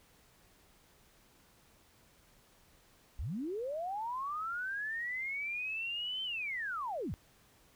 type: linear two-way sweep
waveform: sine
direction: up then down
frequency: 46.25 to 3106 to 46.25 Hz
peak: -35 dBFS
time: 3.19-7.14 s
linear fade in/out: 0 ms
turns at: 6.23 s
effects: pink hiss -65 dBFS RMS until 7.75 s